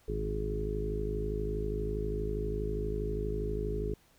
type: harmonic tone with a mistuned harmonic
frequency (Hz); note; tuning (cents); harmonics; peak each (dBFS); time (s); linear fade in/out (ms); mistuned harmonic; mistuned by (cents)
52.4; G#1; +16; 1 / 2 / 3 / 4 / 5 / 6 / 7 / 8; -34 / -42 / -41 / -45 / -46 / -46 / -41 / -36; 0.08-3.94; 5; 2; +51
effects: pink hiss -65 dBFS RMS until 4.18 s